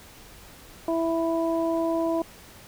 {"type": "harmonic tone", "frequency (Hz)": 330, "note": "E4", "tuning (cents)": 2, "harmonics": [1, 2, 3], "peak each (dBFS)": [-25, -26, -33], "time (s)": [0.88, 2.22], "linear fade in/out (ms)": 2, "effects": ["pink hiss -48 dBFS RMS until 2.67 s"]}